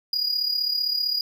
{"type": "tone with amplitude modulation", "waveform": "triangle", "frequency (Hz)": 4886, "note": "D#8", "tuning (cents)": -32, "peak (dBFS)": -18, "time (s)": [0.13, 1.21], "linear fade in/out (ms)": 2, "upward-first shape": "sine", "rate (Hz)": 35.5, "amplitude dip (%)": 65, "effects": []}